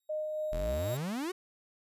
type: tone with exponential growth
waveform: 5% pulse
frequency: 3775 Hz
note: A#7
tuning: 21 cents sharp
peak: -34 dBFS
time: 0-0.97 s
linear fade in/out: 2 ms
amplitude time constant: 210 ms
type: tone with tremolo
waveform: sine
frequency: 615 Hz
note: D#5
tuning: 20 cents flat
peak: -31 dBFS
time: 0.09-0.95 s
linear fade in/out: 10 ms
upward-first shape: sine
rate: 3.6 Hz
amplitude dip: 25%
type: exponential sweep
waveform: 45% pulse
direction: up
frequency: 36.71 to 387.5 Hz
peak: -33 dBFS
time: 0.52-1.32 s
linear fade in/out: 10 ms
effects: resampled to 32000 Hz